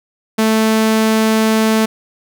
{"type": "tone", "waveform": "sawtooth", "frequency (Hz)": 220, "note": "A3", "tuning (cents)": 0, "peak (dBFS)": -7, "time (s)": [0.38, 1.86], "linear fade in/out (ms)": 10, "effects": []}